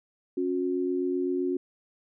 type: tone pair together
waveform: sine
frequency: 274.5 / 362.3 Hz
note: C#4 / F#4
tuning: -17 / -36 cents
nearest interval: perfect fourth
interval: 481 cents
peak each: -29 / -27 dBFS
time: 0.37-1.57 s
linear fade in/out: 5 ms
effects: none